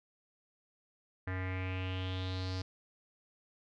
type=tone with low-pass filter sweep; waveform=square; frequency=93 Hz; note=F#2; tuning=9 cents sharp; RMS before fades=-37 dBFS; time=1.27-2.62 s; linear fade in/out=5 ms; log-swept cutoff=1800 to 4900 Hz; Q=5; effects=none